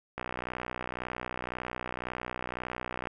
click train, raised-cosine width 0.5 ms, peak -19 dBFS, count 180, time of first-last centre 0.18-3.072 s, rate 61.9 Hz, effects none

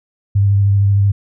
sine tone with vibrato, 99.9 Hz, G2, 33 cents sharp, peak -9 dBFS, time 0.35-1.12 s, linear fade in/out 10 ms, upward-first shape sine, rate 13 Hz, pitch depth 19 cents each way, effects none

